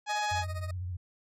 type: harmonic tone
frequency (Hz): 838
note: G#5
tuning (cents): +15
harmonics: 1 / 2 / 3 / 4 / 5 / 6 / 7 / 8 / 9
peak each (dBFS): -30 / -36 / -40 / -42 / -44 / -46 / -47 / -48 / -49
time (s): 0.06-0.45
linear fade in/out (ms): 50
type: tone with tremolo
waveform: 20% pulse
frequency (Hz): 622.3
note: D#5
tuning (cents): 0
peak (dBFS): -33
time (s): 0.09-0.71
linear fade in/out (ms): 5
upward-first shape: triangle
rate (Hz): 15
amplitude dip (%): 95
type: tone with vibrato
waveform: sine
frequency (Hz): 90.2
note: F#2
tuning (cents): -44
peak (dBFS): -33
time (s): 0.31-0.97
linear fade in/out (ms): 10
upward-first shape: sine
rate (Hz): 14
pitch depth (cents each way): 67
effects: resampled to 32000 Hz